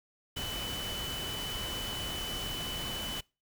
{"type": "tone in noise", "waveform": "sine", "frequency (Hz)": 2997, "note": "F#7", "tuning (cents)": 22, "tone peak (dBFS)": -37, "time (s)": [0.36, 3.21], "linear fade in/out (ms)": 10, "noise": "pink", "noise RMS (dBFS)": -39, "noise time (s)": [0.36, 3.21], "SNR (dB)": -1, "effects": ["noise-tail reverb RT60 0.3 s tail -25 dB re dry"]}